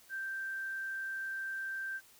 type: tone with quantisation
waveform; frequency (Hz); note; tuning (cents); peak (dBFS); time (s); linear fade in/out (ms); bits
sine; 1568; G6; 0; -36; 0.09-2.01; 50; 11
effects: white hiss -61 dBFS RMS until 2.19 s